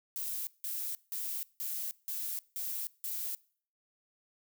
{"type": "noise bursts", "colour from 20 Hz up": "violet", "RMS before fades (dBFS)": -37, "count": 7, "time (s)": [0.16, 3.35], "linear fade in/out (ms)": 0, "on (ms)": 310, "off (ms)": 170, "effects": ["noise-tail reverb RT60 0.5 s tail -23 dB re dry"]}